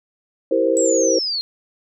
sine chord, C dominant seventh, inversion first, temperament equal, 329.6 / 392 / 466.2 / 523.3 Hz, E4 / G4 / Bb4 / C5, 0 / 0 / 0 / 0 cents, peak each -21 / -23 / -20 / -18 dBFS, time 0.51-1.19 s, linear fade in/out 5 ms
sine linear sweep, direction down, 7840 to 4166 Hz, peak -20 dBFS, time 0.77-1.41 s, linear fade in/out 0 ms
effects none

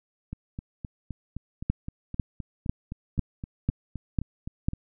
two click trains, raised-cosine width 5 ms, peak -22 / -11 dBFS, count 18 / 7, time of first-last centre 0.33-4.734 / 1.7-4.685 s, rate 3.86 / 2.01 Hz, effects none

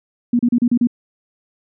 sine tone bursts, 240.4 Hz, B3, 46 cents flat, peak -11 dBFS, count 6, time 0.33-0.872 s, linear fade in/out 5 ms, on 62 ms, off 34 ms, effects none

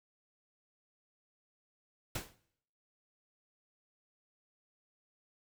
pink noise with exponential decay, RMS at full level -34 dBFS, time 2.15-2.36 s, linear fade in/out 5 ms, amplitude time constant 44 ms, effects noise-tail reverb RT60 0.7 s tail -20 dB re dry

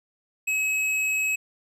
square tone, 2563 Hz, E7, 49 cents flat, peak -23 dBFS, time 0.47-1.36 s, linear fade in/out 10 ms, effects low-pass 12000 Hz 12 dB/octave

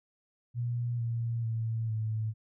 sine tone with pitch steps, 120 / 116.45 / 113 / 109.66 Hz, B2 / A#2 / A2 / A2, -49 / -1 / +47 / -5 cents, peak -29 dBFS, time 0.54-2.34 s, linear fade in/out 50 ms, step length 450 ms, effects none

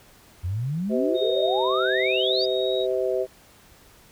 sine exponential sweep, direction up, 82.5 to 4978 Hz, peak -24 dBFS, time 0.43-2.46 s, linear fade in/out 20 ms
harmonic tone, 128.1 Hz, C3, 36 cents flat, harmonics 3 / 4 / 5, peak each -25 / -26 / -27 dBFS, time 0.89-3.27 s, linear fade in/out 50 ms
sine tone with pitch glide, 3710 to 3799 Hz, A#7 to A#7, -9 to +32 cents, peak -30 dBFS, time 1.14-2.87 s, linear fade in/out 50 ms, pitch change +41 cents, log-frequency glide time 2.4-2.74 s
effects pink hiss -53 dBFS RMS until 4.11 s

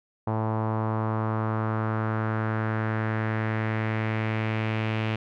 sawtooth tone with low-pass filter sweep, 110 Hz, A2, in tune, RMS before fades -27 dBFS, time 0.27-5.16 s, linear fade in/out 5 ms, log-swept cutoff 930 to 2700 Hz, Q 2.6, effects none

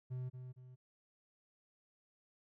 triangle tone with echo, 127 Hz, B2, 49 cents sharp, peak -37 dBFS, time 0.1-0.3 s, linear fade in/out 20 ms, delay 230 ms, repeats 2, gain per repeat -7 dB, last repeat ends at 0.76 s, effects none

